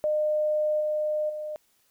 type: tone with level steps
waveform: sine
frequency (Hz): 608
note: D#5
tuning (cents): -40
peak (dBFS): -22 / -24 / -31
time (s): 0.04-1.56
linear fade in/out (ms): 0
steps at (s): 0.8 / 1.29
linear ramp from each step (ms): 10
effects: white hiss -67 dBFS RMS until 1.9 s